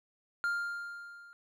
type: tone with level ramp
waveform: triangle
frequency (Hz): 1400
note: F6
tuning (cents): +4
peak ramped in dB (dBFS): -26 to -50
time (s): 0.44-1.33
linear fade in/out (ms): 0
effects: none